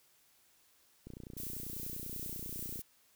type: click train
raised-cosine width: 3 ms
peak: -34 dBFS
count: 53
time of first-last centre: 1.07-2.792 s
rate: 30.2 Hz
type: noise with tremolo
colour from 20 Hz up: violet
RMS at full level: -42 dBFS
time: 1.37-2.82 s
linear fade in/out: 5 ms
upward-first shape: triangle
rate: 2.6 Hz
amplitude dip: 25%
effects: white hiss -68 dBFS RMS until 3.15 s